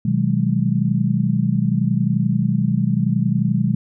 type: chord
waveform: sine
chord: G# minor seventh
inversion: first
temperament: just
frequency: 124.59 / 155.74 / 186.89 / 207.7 Hz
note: B2 / D#3 / F#3 / G#3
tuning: +16 / +2 / +18 / 0 cents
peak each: -21 dBFS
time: 0.05-3.75 s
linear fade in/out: 5 ms
effects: none